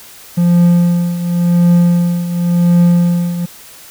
triangle tone with tremolo, 173.8 Hz, F3, 8 cents flat, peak -3 dBFS, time 0.37-3.46 s, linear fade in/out 10 ms, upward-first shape triangle, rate 0.92 Hz, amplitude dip 75%, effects white hiss -37 dBFS RMS until 3.9 s

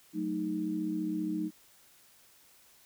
sine chord, D# diminished, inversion first, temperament equal, 185 / 220 / 311.1 Hz, F#3 / A3 / D#4, 0 / 0 / 0 cents, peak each -37 / -38 / -32 dBFS, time 0.13-1.51 s, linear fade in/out 50 ms, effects white hiss -61 dBFS RMS until 2.85 s

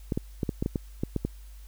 clicks, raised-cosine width 3 ms, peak -14 dBFS, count 10, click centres 0.122 / 0.175 / 0.432 / 0.492 / 0.625 / 0.661 / 0.758 / 1.035 / 1.163 / 1.25 s, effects added 50 Hz sine -43 dBFS peak until 1.67 s + white hiss -59 dBFS RMS until 1.67 s

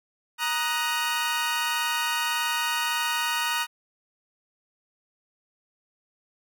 20% pulse chord, D# minor, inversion second, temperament equal with one note detuned, 938.8 / 1244.5 / 1480 Hz, A#5 / D#6 / F#6, +12 / 0 / 0 cents, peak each -23 / -25 / -25 dBFS, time 0.38-3.67 s, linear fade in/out 50 ms, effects none

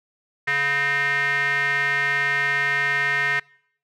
square tone with band-pass filter, 141.3 Hz, C#3, 34 cents sharp, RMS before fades -22 dBFS, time 0.47-3.4 s, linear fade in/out 10 ms, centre 1900 Hz, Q 7.1, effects noise-tail reverb RT60 0.7 s tail -25 dB re dry

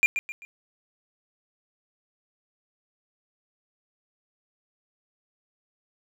triangle tone with echo, 2397 Hz, D7, 35 cents sharp, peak -13 dBFS, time 0.03-0.06 s, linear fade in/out 0 ms, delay 130 ms, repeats 3, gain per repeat -9 dB, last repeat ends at 0.45 s, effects none

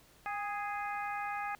harmonic tone with a mistuned harmonic, 415.3 Hz, G#4, in tune, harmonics 2 / 3 / 4 / 5 / 6, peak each -37 / -41 / -43 / -45 / -47 dBFS, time 0.26-1.55 s, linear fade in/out 0 ms, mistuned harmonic 2, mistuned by -36 cents, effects pink hiss -62 dBFS RMS until 1.59 s

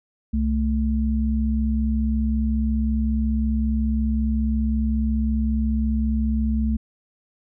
sine tone pair together, 65.41 / 220 Hz, C2 / A3, 0 / 0 cents, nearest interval octave + major sixth, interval 2100 cents, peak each -21 / -22 dBFS, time 0.33-6.77 s, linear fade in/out 10 ms, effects none

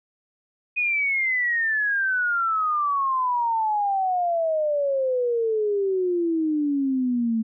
sine exponential sweep, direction down, 2498 to 220 Hz, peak -20 dBFS, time 0.76-7.43 s, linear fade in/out 20 ms, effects none

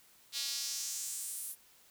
square tone with high-pass filter sweep, 128.1 Hz, C3, 36 cents flat, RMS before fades -39 dBFS, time 0.32-1.56 s, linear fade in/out 50 ms, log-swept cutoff 4000 to 11000 Hz, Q 2.3, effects white hiss -63 dBFS RMS until 1.9 s

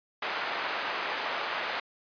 pink band-pass noise, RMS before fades -33 dBFS, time 0.22-1.8 s, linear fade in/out 5 ms, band 740 to 2800 Hz, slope 12 dB/octave, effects resampled to 11025 Hz

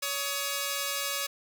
5% pulse tone pair together, 562 / 1261.6 Hz, C#5 / D#6, +24 / +24 cents, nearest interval octave + major second, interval 1400 cents, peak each -20 / -22 dBFS, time 0.02-1.27 s, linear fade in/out 10 ms, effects none

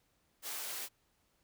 white high-pass noise, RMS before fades -41 dBFS, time 0.42-0.89 s, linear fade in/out 50 ms, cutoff 360 Hz, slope 12 dB/octave, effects pink hiss -75 dBFS RMS until 1.43 s

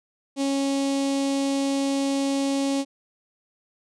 sawtooth tone with notch filter, 275.3 Hz, C#4, 12 cents flat, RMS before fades -24 dBFS, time 0.36-2.85 s, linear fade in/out 50 ms, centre 1500 Hz, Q 0.65, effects resampled to 22050 Hz

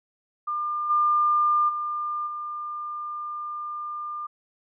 sine tone with level steps, 1200 Hz, D6, 37 cents sharp, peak -25 / -18 / -26 / -30 dBFS, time 0.47-4.27 s, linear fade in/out 10 ms, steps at 0.89 / 1.68 / 2.26 s, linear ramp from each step 20 ms, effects none

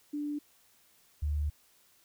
sine tone pair in turn, 293.7 / 74.13 Hz, D4 / D2, 0 / +17 cents, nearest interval 2 octaves, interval 2383 cents, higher first, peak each -32 / -28 dBFS, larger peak second, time 0.13-0.39 / 1.22-1.5 s, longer second, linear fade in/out 10 ms, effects white hiss -65 dBFS RMS until 2.04 s

